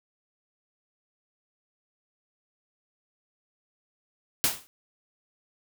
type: noise with exponential decay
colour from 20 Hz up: white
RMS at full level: -20 dBFS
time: 4.44-4.67 s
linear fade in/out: 0 ms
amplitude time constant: 48 ms
effects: none